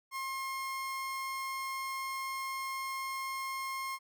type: tone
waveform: 30% pulse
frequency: 1069 Hz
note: C6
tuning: 37 cents sharp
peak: -33 dBFS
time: 0.11-3.99 s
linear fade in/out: 50 ms
effects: none